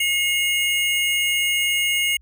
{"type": "tone pair together", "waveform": "square", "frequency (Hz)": [2164, 2849], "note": ["C#7", "F7"], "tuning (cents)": [-42, 34], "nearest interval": "perfect fourth", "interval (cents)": 476, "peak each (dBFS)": -22, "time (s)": [0, 2.17], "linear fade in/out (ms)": 5, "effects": ["added 60 Hz sine -49 dBFS peak until 2.21 s"]}